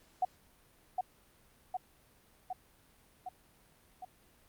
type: tone with echo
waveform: sine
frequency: 740 Hz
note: F#5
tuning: in tune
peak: -26 dBFS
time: 0.22-0.25 s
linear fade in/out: 5 ms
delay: 760 ms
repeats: 5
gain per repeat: -3 dB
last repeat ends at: 4.05 s
effects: pink hiss -65 dBFS RMS until 4.48 s + Opus 48 kbps